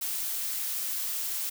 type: noise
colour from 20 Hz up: blue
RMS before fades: -32 dBFS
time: 0.01-1.5 s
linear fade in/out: 10 ms
effects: none